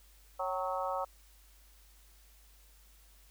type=harmonic tone with a mistuned harmonic; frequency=184.2 Hz; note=F#3; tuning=7 cents flat; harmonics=3 / 4 / 5 / 6 / 7; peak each=-37 / -38 / -39 / -40 / -40 dBFS; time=0.39-1.05 s; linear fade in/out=10 ms; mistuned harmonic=4; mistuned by=+57 cents; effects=added 50 Hz sine -59 dBFS peak until 3.3 s + white hiss -64 dBFS RMS until 3.3 s